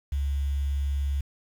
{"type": "tone with quantisation", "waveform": "sine", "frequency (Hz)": 69.8, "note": "C#2", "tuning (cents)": 13, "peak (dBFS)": -24, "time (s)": [0.12, 1.21], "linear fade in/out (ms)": 5, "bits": 8, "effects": []}